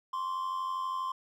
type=tone pair together; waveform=triangle; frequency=1046.5 / 1138.8 Hz; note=C6 / C#6; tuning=0 / +46 cents; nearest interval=minor second; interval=146 cents; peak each=-30 / -39 dBFS; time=0.13-1.12 s; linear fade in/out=5 ms; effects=none